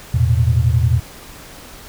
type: chord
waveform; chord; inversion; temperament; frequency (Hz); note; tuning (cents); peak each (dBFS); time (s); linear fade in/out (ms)
sine; E suspended fourth; none; equal with one note detuned; 82.41 / 112.25 / 123.47; E2 / A2 / B2; 0 / +35 / 0; -16; 0.14-1; 5
effects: pink hiss -38 dBFS RMS until 1.88 s